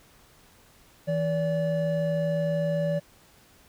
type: tone pair together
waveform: triangle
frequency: 163.1 / 576.7 Hz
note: E3 / D5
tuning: -18 / -32 cents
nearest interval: octave + minor seventh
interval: 2186 cents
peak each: -25 / -24 dBFS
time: 1.07-3 s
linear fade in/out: 20 ms
effects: pink hiss -57 dBFS RMS until 3.68 s